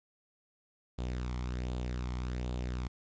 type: tone with flanger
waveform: sawtooth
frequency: 61.74 Hz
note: B1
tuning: in tune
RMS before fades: -36 dBFS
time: 0.98-2.88 s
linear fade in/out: 10 ms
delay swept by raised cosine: 0.26 to 0.94 ms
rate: 1.3 Hz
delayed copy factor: +0.5
effects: resampled to 16000 Hz + 11-bit